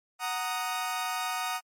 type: chord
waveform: sawtooth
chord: D# minor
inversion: first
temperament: equal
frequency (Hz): 740 / 932.3 / 1244.5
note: F#5 / A#5 / D#6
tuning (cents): 0 / 0 / 0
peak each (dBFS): -30 / -32 / -30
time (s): 0.19-1.61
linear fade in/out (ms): 50
effects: MP3 64 kbps